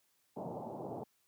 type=band-pass noise; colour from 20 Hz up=white; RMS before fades=-43 dBFS; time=0.36-1.04 s; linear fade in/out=10 ms; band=100 to 860 Hz; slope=48 dB/octave; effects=white hiss -75 dBFS RMS until 1.27 s + high-pass 60 Hz 12 dB/octave